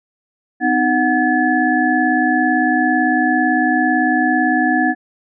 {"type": "tone cluster", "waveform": "sine", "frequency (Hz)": [252.6, 310.5, 737, 1719], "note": ["B3", "D#4", "F#5", "A6"], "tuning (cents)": [39, -3, -7, -41], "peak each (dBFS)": -18, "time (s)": [0.6, 4.95], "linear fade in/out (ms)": 50, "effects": []}